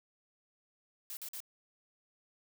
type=noise bursts; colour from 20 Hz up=blue; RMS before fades=-43 dBFS; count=3; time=1.1-1.403 s; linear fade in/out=0 ms; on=69 ms; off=48 ms; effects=none